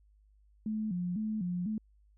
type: tone with vibrato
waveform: sine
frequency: 196 Hz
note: G3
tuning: in tune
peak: -31 dBFS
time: 0.66-1.78 s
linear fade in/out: 2 ms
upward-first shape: square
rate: 2 Hz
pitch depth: 170 cents each way
effects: added 51 Hz sine -61 dBFS peak until 2.17 s